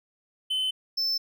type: tone pair in turn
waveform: triangle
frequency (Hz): 3048 / 5288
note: G7 / E8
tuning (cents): -49 / +5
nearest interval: minor seventh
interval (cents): 954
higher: second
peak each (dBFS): -23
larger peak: neither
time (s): 0.5-0.71 / 0.97-1.18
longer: neither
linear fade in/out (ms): 10
effects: none